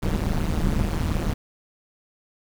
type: noise with amplitude modulation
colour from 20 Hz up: brown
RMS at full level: -19 dBFS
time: 0.02-1.34 s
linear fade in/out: 10 ms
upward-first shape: sine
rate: 157 Hz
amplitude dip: 100%
effects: none